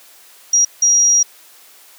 sine tone bursts at uneven times, 5720 Hz, F8, 41 cents sharp, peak -9 dBFS, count 2, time 0.53-0.65 / 0.82-1.23 s, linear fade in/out 5 ms, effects white hiss -45 dBFS RMS until 1.98 s + high-pass 400 Hz 12 dB/octave

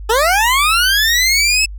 20% pulse linear sweep, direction up, 417.7 to 2637 Hz, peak -6 dBFS, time 0.09-1.66 s, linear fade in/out 10 ms, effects added 50 Hz sine -26 dBFS peak until 1.78 s

